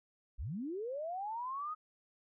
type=linear sweep; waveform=sine; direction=up; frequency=37.75 to 1272 Hz; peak=-37 dBFS; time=0.38-1.75 s; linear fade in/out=20 ms; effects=none